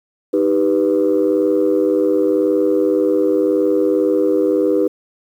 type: chord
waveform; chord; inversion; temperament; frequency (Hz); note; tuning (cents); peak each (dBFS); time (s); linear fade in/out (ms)
sine; Eb augmented; none; equal; 311.1 / 392 / 493.9; Eb4 / G4 / B4; 0 / 0 / 0; -16; 0.33-4.88; 10
effects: tanh soft clip ceiling -6 dBFS + 8-bit